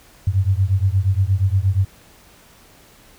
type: beating tone pair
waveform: sine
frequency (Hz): 92.5 / 101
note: F#2 / G#2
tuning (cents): 0 / -48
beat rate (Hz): 8.5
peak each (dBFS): -17 / -18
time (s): 0.27-1.85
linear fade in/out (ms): 5
effects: pink hiss -49 dBFS RMS until 3.18 s